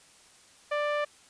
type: tone with low-pass filter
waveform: sawtooth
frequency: 590 Hz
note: D5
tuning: 8 cents sharp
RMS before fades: -29 dBFS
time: 0.71-1.05 s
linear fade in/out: 10 ms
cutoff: 2200 Hz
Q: 1.2
effects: white hiss -57 dBFS RMS until 1.29 s + resampled to 22050 Hz